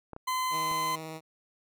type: clicks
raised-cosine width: 1 ms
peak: -27 dBFS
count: 3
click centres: 0.133 / 0.164 / 0.715 s
type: tone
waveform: 40% pulse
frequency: 1025 Hz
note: C6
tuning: 36 cents flat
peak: -27 dBFS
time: 0.27-0.96 s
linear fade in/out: 10 ms
type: tone with vibrato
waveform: 10% pulse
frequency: 159.1 Hz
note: D#3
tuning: 39 cents sharp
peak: -30 dBFS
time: 0.5-1.21 s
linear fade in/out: 50 ms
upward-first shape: triangle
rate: 18 Hz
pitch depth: 16 cents each way
effects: none

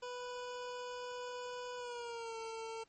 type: tone with pitch glide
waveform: 25% pulse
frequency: 493.9 to 450.3 Hz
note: B4 to A4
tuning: 0 to +40 cents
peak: -38 dBFS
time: 0.02-2.84 s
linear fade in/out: 10 ms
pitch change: -160 cents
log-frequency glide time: 1.77-2.37 s
effects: pink hiss -72 dBFS RMS until 2.88 s + MP3 32 kbps

